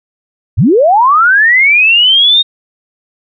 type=linear sweep; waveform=sine; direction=up; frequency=67.7 to 3729 Hz; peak=-4 dBFS; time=0.57-2.43 s; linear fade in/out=20 ms; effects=none